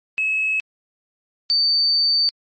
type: tone pair in turn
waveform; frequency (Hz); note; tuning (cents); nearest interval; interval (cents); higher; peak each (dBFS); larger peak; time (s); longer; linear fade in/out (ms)
sine; 2579 / 4578; E7 / D8; -39 / -45; minor seventh; 994; second; -17 / -13; second; 0.18-0.6 / 1.5-2.29; second; 0
effects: tanh soft clip ceiling -12 dBFS + MP3 32 kbps